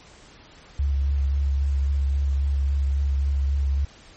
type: tone with vibrato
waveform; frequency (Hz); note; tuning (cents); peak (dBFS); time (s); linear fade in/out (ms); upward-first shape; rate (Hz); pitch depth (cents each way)
sine; 69.3; C#2; 0; -19; 0.79-3.85; 5; sine; 3.7; 21
effects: pink hiss -49 dBFS RMS until 4.16 s + MP3 32 kbps